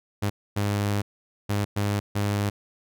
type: tone bursts at uneven times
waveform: sawtooth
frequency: 102.2 Hz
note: G#2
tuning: 27 cents flat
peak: -19 dBFS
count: 5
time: 0.22-0.3 / 0.56-1.02 / 1.49-1.65 / 1.76-2 / 2.15-2.5 s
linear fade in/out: 10 ms
effects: none